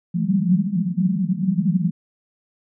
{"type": "band-pass noise", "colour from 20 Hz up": "white", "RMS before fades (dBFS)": -20, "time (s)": [0.14, 1.91], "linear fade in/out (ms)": 10, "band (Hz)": [170, 200], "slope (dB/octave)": 96, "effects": []}